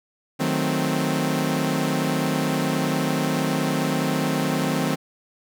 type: chord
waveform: sawtooth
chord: D# diminished seventh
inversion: none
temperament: equal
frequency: 155.56 / 185 / 220 / 261.6 Hz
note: D#3 / F#3 / A3 / C4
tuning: 0 / 0 / 0 / 0 cents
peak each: -22 / -24 / -25 / -21 dBFS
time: 0.39-4.96 s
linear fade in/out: 20 ms
effects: none